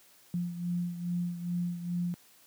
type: beating tone pair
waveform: sine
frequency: 174.61 / 177.01 Hz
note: F3 / F3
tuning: 0 / +24 cents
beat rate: 2.4 Hz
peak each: -31 / -37 dBFS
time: 0.34-2.14 s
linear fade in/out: 0 ms
effects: white hiss -60 dBFS RMS until 2.46 s + high-pass 100 Hz 12 dB/octave